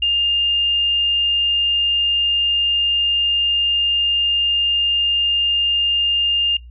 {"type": "tone", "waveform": "sine", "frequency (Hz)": 2812, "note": "F7", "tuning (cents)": 11, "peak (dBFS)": -14, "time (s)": [0.02, 6.57], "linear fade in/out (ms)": 5, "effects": ["noise-tail reverb RT60 0.2 s tail -26 dB re dry", "added 60 Hz sine -36 dBFS peak until 6.7 s"]}